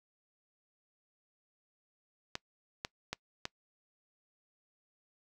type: clicks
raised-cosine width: 0.2 ms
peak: -18 dBFS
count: 4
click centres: 2.354 / 2.849 / 3.13 / 3.454 s
effects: noise-tail reverb RT60 0.1 s tail -24 dB re dry